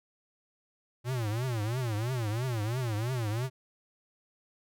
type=tone with vibrato; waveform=square; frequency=116.54 Hz; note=A#2; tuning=in tune; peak=-30 dBFS; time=1.04-3.5 s; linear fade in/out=50 ms; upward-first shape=triangle; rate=3 Hz; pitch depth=240 cents each way; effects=none